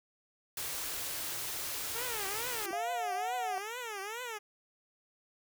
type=band-stop noise; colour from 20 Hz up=white; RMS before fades=-38 dBFS; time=0.57-2.66 s; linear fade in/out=2 ms; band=170 to 260 Hz; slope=96 dB/octave
type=tone with vibrato; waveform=10% pulse; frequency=440 Hz; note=A4; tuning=in tune; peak=-30 dBFS; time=1.94-4.39 s; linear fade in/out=20 ms; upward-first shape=triangle; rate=2.3 Hz; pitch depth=260 cents each way
type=tone with exponential growth; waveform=sine; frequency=347.4 Hz; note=F4; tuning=9 cents flat; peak=-33 dBFS; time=2.55-2.71 s; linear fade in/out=2 ms; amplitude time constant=33 ms
type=tone with pitch glide; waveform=sine; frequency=698.5 to 740 Hz; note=F5 to F#5; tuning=0 to 0 cents; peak=-33 dBFS; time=2.73-3.58 s; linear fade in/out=0 ms; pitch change=+100 cents; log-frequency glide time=2.85-3.29 s
effects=none